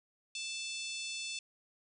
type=harmonic tone with a mistuned harmonic; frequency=880 Hz; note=A5; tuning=in tune; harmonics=3 / 4 / 5 / 6 / 7 / 8 / 9 / 10; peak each=-42 / -44 / -46 / -48 / -49 / -50 / -51 / -52 dBFS; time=0.35-1.39 s; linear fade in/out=2 ms; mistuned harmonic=7; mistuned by=-18 cents; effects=none